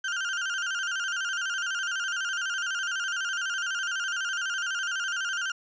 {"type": "tone with vibrato", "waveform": "35% pulse", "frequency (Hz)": 1480, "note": "F#6", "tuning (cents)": 0, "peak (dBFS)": -26, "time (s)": [0.04, 5.52], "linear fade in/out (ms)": 5, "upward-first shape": "square", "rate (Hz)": 12, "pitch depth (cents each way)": 84, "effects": ["resampled to 16000 Hz", "10-bit"]}